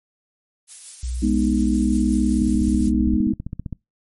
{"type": "noise with tremolo", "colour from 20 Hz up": "violet", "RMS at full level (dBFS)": -32, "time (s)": [0.67, 2.92], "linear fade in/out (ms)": 50, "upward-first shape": "sine", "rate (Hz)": 5.6, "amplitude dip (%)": 30}
{"type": "tone with pitch glide", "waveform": "sine", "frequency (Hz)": [61.74, 63.7], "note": ["B1", "C2"], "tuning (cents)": [0, -46], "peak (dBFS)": -23, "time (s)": [1.03, 3.17], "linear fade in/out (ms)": 5, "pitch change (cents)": 54, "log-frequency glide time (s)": [2.48, 2.63]}
{"type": "chord", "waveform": "sine", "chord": "G# minor", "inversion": "none", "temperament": "equal", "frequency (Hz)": [207.7, 246.9, 311.1], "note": ["G#3", "B3", "D#4"], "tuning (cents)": [0, 0, 0], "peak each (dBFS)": [-20, -21, -22], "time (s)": [1.22, 3.33], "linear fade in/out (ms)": 10}
{"type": "click train", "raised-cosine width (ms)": 5, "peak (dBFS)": -16, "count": 21, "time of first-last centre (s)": [2.42, 3.727], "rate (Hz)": 15.3}
{"effects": ["noise-tail reverb RT60 0.2 s tail -25 dB re dry", "MP3 48 kbps"]}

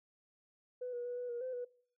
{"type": "tone with pitch steps", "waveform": "sine", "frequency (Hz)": [497.8, 483.2, 488.7, 492.3, 476.4, 513, 490.1], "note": ["B4", "B4", "B4", "B4", "A#4", "C5", "B4"], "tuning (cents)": [14, -38, -18, -6, 38, -34, -13], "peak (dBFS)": -37, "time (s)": [0.81, 1.65], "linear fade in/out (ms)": 10, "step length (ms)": 120, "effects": ["noise-tail reverb RT60 0.5 s tail -20 dB re dry", "tanh soft clip ceiling -33 dBFS"]}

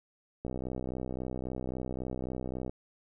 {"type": "click train", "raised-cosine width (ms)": 2, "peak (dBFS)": -23, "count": 144, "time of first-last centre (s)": [0.45, 2.695], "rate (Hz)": 63.7, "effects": []}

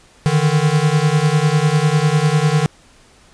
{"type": "beating tone pair", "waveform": "square", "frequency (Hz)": [147, 157], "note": ["D3", "D#3"], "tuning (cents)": [2, 16], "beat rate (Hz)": 10, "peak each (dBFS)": [-16, -16], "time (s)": [0.26, 2.66], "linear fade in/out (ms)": 0, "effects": ["pink hiss -49 dBFS RMS until 3.33 s", "resampled to 22050 Hz"]}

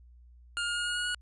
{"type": "tone with pitch steps", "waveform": "25% pulse", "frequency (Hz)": [1414, 1422.2, 1430.4, 1438.7, 1447.1, 1455.4], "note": ["F6", "F6", "F6", "F#6", "F#6", "F#6"], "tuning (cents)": [21, 31, 41, -49, -39, -29], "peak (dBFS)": -26, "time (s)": [0.57, 1.146], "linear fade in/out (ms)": 0, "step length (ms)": 96, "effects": ["added 60 Hz sine -52 dBFS peak until 1.21 s", "resampled to 24000 Hz"]}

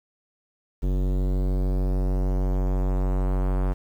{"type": "tone with low-pass filter sweep", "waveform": "square", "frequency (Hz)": 46.72, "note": "F#1", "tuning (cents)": 18, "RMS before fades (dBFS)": -23, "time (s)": [0.82, 3.74], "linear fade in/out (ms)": 20, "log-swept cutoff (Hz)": [380, 1100], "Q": 0.97, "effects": ["8-bit"]}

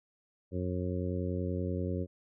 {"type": "harmonic tone", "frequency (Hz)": 90.4, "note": "F#2", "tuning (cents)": -40, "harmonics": [1, 2, 3, 4, 5, 6], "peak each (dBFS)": [-34, -37, -39, -40, -41, -42], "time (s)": [0.51, 2.07], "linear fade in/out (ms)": 50, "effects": []}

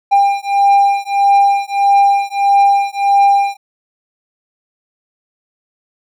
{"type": "beating tone pair", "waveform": "triangle", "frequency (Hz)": [798, 799.6], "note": ["G5", "G5"], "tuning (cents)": [31, 34], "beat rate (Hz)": 1.6, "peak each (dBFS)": -10, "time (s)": [0.11, 3.57], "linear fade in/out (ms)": 20, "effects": []}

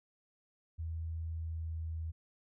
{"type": "tone with pitch glide", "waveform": "sine", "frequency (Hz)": [81.5, 80.89], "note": ["E2", "E2"], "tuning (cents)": [-19, -32], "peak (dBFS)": -36, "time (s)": [0.78, 2.12], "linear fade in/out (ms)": 20, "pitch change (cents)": -13, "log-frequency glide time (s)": [1.32, 1.81], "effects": []}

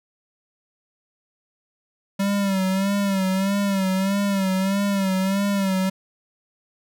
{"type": "tone with vibrato", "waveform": "square", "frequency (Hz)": 194.7, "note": "G3", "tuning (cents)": -12, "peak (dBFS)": -20, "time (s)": [2.19, 5.9], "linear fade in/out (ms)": 10, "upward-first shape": "sine", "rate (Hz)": 1.6, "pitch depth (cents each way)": 61, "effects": []}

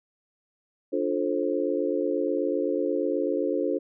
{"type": "chord", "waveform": "sine", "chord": "D minor seventh", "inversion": "none", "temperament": "just", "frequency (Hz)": [293.7, 352.4, 440.5, 528.6], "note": ["D4", "F4", "A4", "C5"], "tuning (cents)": [0, 16, 2, 18], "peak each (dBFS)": -29, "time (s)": [0.92, 3.79], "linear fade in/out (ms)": 20, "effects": []}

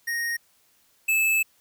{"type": "tone pair in turn", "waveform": "square", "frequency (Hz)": [1864.7, 2615], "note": ["A#6", "E7"], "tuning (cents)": [0, -15], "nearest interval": "tritone", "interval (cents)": 585, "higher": "second", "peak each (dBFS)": [-26, -20], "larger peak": "second", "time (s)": [[0.07, 0.37], [1.08, 1.43]], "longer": "second", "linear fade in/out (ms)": 10, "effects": ["white hiss -63 dBFS RMS until 1.6 s"]}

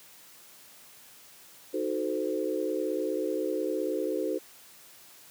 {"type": "chord", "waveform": "sine", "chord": "D# diminished seventh", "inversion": "none", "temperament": "equal with one note detuned", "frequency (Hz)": [311.1, 370, 440, 515.7], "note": ["D#4", "F#4", "A4", "C5"], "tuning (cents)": [0, 0, 0, -25], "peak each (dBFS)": -33, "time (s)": [1.73, 4.39], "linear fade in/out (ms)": 20, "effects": ["white hiss -53 dBFS RMS until 5.3 s", "high-pass 100 Hz 12 dB/octave"]}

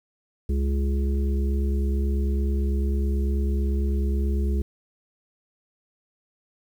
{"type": "harmonic tone with a mistuned harmonic", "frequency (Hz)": 69.1, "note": "C#2", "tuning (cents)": -5, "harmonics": [1, 3, 5, 6], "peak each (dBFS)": [-21, -31, -35, -37], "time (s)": [0.49, 4.62], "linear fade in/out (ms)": 5, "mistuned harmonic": 1, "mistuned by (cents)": -19, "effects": ["9-bit"]}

